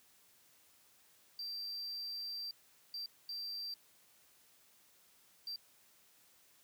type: tone bursts at uneven times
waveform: triangle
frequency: 4699 Hz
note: D8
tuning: in tune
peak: -39 dBFS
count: 4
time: 1.39-2.51 / 2.94-3.06 / 3.29-3.74 / 5.47-5.56 s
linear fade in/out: 2 ms
effects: white hiss -67 dBFS RMS until 6.63 s + high-pass 60 Hz 12 dB/octave